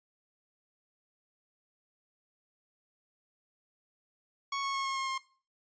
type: tone with pitch steps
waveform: sawtooth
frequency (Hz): 1108.7 / 1099.8 / 1090.9 / 1082.1 / 1073.4 / 1064.8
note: C#6 / C#6 / C#6 / C#6 / C6 / C6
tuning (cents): 0 / -14 / -28 / -42 / +44 / +30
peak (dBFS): -28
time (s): 4.52-5.18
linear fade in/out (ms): 5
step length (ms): 110
effects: noise-tail reverb RT60 0.4 s tail -19 dB re dry + resampled to 16000 Hz